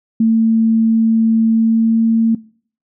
sine tone with pitch glide, 224.6 to 226.2 Hz, A3 to A3, +36 to +48 cents, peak -9 dBFS, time 0.2-2.35 s, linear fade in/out 5 ms, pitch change +12 cents, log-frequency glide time 1.59-1.99 s, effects noise-tail reverb RT60 0.5 s tail -22 dB re dry

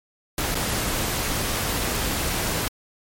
pink noise with dropouts, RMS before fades -25 dBFS, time 0.38-2.68 s, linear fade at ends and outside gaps 1 ms, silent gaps 0.545-0.553 s, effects MP3 64 kbps

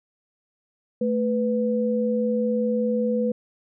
sine tone pair together, 220.4 / 495.3 Hz, A3 / B4, +3 / +5 cents, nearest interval octave + major second, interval 1402 cents, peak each -23 dBFS, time 1.01-3.32 s, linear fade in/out 5 ms, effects none

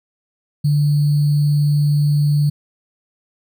sine tone with sample-and-hold, 146.83 Hz, D3, in tune, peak -12 dBFS, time 0.64-2.5 s, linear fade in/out 10 ms, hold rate 4410 Hz, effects none

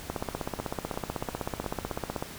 two click trains, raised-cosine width 1 ms, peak -23 / -16 dBFS, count 4 / 35, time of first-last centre 0.59-1.643 / 0.1-2.225 s, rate 2.85 / 16 Hz, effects pink hiss -43 dBFS RMS until 2.38 s

